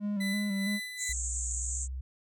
triangle tone with vibrato, 201.2 Hz, G3, 45 cents sharp, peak -27 dBFS, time 0-0.8 s, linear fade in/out 50 ms, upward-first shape square, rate 3 Hz, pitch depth 41 cents each way
30% pulse tone with tremolo, 2000 Hz, B6, 21 cents sharp, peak -30 dBFS, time 0.2-1.13 s, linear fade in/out 10 ms, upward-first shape sine, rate 2.4 Hz, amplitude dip 55%
white band-pass noise, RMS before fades -36 dBFS, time 0.97-1.88 s, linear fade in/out 50 ms, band 6600 to 8100 Hz, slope 96 dB/octave
sine tone with pitch glide, 60.3 to 65 Hz, B1 to C2, -41 to -11 cents, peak -34 dBFS, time 1.09-2.01 s, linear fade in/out 5 ms, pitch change +130 cents, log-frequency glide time 1.54-1.9 s
effects none

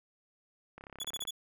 click train, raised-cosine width 0.5 ms, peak -32 dBFS, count 17, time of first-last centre 0.78-1.252 s, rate 33.9 Hz
sawtooth tone bursts, 3406 Hz, G#7, 43 cents sharp, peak -32 dBFS, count 5, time 1-1.308 s, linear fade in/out 5 ms, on 36 ms, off 32 ms
effects none

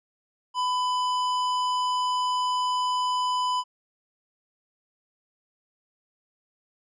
sine tone with hard clipping, 1000 Hz, B5, 21 cents sharp, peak -25 dBFS, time 0.54-3.64 s, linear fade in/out 50 ms, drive 14 dB, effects low-pass 8000 Hz 12 dB/octave

